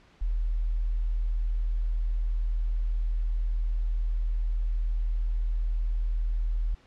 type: tone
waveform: sine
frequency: 40 Hz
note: D#1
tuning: 49 cents sharp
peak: -24 dBFS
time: 0.21-6.75 s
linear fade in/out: 10 ms
effects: pink hiss -59 dBFS RMS until 6.86 s + low-pass 4000 Hz 12 dB/octave